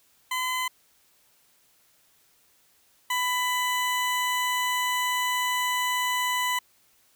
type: tone pair in turn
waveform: 20% pulse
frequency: 1017 / 996.6 Hz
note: C6 / B5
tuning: -50 / +15 cents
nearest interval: unison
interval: 35 cents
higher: first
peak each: -21 / -19 dBFS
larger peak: second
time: 0.31-0.68 / 3.1-6.59 s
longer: second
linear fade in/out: 5 ms
effects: white hiss -63 dBFS RMS until 7.15 s